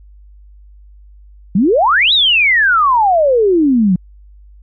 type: exponential two-way sweep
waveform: sine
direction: up then down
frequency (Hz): 173.5 to 3951 to 173.5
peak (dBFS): -8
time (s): 1.55-3.96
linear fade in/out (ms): 5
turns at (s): 2.13
effects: added 50 Hz sine -38 dBFS peak until 4.62 s